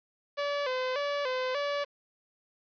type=tone with vibrato; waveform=sawtooth; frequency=542 Hz; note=C#5; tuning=39 cents flat; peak=-25 dBFS; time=0.37-1.85 s; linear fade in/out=20 ms; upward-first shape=square; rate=1.7 Hz; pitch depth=100 cents each way; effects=resampled to 11025 Hz + 9-bit